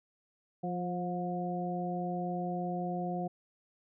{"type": "harmonic tone with a mistuned harmonic", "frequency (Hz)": 176.5, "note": "F3", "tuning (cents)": 19, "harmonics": [1, 2, 3, 4], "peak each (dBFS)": [-35, -40, -42, -37], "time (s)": [0.63, 3.28], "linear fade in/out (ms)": 10, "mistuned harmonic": 4, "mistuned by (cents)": 28, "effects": []}